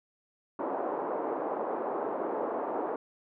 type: band-pass noise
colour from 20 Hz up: pink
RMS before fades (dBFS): -33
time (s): 0.59-2.96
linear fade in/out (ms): 2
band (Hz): 330 to 1000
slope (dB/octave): 24
effects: none